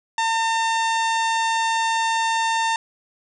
harmonic tone, 905 Hz, A5, 48 cents sharp, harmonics 1 / 2 / 3 / 4 / 5 / 6 / 7 / 8 / 9 / 10, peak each -20 / -26 / -31 / -31 / -37 / -39 / -38 / -37 / -44 / -43 dBFS, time 0.18-2.76 s, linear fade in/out 2 ms, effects none

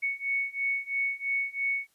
sine beating tone pair, 2217 / 2220 Hz, C#7 / C#7, 0 / +2 cents, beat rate 3 Hz, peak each -31 / -30 dBFS, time 0.02-1.87 s, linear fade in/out 20 ms, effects white hiss -69 dBFS RMS until 1.94 s + resampled to 32000 Hz

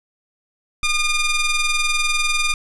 sawtooth ring-modulated tone, 1210 Hz, D#6, 49 cents flat, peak -10 dBFS, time 0.83-2.54 s, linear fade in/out 2 ms, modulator 1200 Hz, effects resampled to 24000 Hz + 7-bit

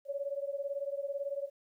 sine beating tone pair, 554.4 / 572.4 Hz, C#5 / D5, 0 / -45 cents, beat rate 18 Hz, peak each -36 / -38 dBFS, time 0.05-1.5 s, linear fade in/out 50 ms, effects 12-bit

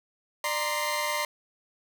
sawtooth tone cluster, 595 / 941 / 1050 / 2081 Hz, D5 / A#5 / C6 / C7, +22 / +16 / +6 / -10 cents, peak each -29 dBFS, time 0.44-1.25 s, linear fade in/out 2 ms, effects none

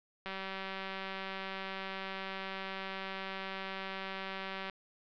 click train, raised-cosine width 0.3 ms, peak -24 dBFS, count 853, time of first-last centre 0.26-4.697 s, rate 192 Hz, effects low-pass 4000 Hz 12 dB/octave

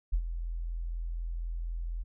sine tone with ADSR envelope, 42.05 Hz, E1, 35 cents sharp, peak -22 dBFS, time 0.12-2.04 s, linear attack 18 ms, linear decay 73 ms, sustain -10 dB, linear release 25 ms, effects none

